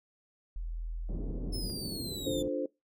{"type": "tone", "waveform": "sine", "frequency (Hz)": 41.3, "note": "E1", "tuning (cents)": 4, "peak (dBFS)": -34, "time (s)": [0.56, 1.7], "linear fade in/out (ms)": 0}
{"type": "low-pass noise", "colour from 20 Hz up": "white", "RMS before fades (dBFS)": -40, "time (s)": [1.09, 2.48], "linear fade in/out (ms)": 2, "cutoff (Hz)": 370, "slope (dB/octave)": 24}
{"type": "exponential sweep", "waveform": "sawtooth", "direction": "down", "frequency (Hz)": [5290, 3500], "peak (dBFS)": -36, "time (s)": [1.52, 2.43], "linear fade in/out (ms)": 20}
{"type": "chord", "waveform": "sine", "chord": "D minor seventh", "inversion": "none", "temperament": "equal", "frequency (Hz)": [293.7, 349.2, 440, 523.3], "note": ["D4", "F4", "A4", "C5"], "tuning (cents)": [0, 0, 0, 0], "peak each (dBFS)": [-34, -38, -38, -34], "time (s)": [2.26, 2.66], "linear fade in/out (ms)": 5}
{"effects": ["noise-tail reverb RT60 0.2 s tail -21 dB re dry"]}